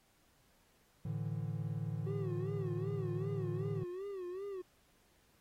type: chord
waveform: triangle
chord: A suspended fourth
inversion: none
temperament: equal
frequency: 110 / 146.83 / 164.81 Hz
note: A2 / D3 / E3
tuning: 0 / 0 / 0 cents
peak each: -38 / -38 / -40 dBFS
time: 1.05-3.84 s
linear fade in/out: 5 ms
type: tone with vibrato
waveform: triangle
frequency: 377.8 Hz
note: F#4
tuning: 36 cents sharp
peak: -38 dBFS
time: 2.06-4.62 s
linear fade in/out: 10 ms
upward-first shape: sine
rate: 2.6 Hz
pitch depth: 120 cents each way
effects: pink hiss -71 dBFS RMS until 5.4 s + AAC 48 kbps

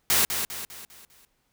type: noise with echo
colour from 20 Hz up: white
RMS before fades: -21 dBFS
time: 0.1-0.25 s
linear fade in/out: 0 ms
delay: 200 ms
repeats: 5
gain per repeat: -7 dB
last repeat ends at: 1.25 s
effects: pink hiss -71 dBFS RMS until 1.52 s

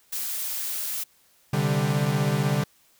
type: noise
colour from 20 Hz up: blue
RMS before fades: -30 dBFS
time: 0.12-1.04 s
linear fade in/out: 10 ms
type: chord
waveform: 45% pulse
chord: C suspended second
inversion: none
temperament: equal with one note detuned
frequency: 130.81 / 146.83 / 197.02 Hz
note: C3 / D3 / G3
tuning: 0 / 0 / +9 cents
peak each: -27 / -24 / -28 dBFS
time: 1.53-2.64 s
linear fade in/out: 5 ms
effects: white hiss -61 dBFS RMS until 2.99 s

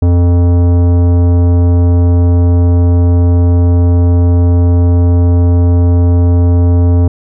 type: tone with tanh clipping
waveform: sine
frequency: 87.31 Hz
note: F2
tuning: in tune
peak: -7 dBFS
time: 0.02-7.08 s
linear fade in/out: 5 ms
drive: 15 dB
effects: none

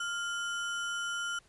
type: tone with sample-and-hold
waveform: sine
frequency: 1396.9 Hz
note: F6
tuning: in tune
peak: -32 dBFS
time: 0-1.39 s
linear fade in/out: 5 ms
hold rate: 4410 Hz
effects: pink hiss -64 dBFS RMS until 1.48 s + resampled to 24000 Hz

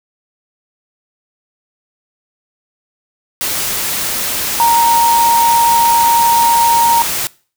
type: tone in noise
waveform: sine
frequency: 932.3 Hz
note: A#5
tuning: in tune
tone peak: -8 dBFS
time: 4.6-7.02 s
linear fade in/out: 0 ms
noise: white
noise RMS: -18 dBFS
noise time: 3.41-7.27 s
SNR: +7 dB
effects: noise-tail reverb RT60 0.4 s tail -22 dB re dry

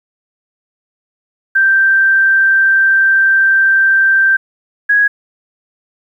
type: tone pair in turn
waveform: sine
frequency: 1568 / 1658.2 Hz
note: G6 / G#6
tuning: 0 / -3 cents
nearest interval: minor second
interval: 97 cents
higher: second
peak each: -7 dBFS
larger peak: neither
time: 1.55-4.37 / 4.89-5.08 s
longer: first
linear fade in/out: 10 ms
effects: 8-bit

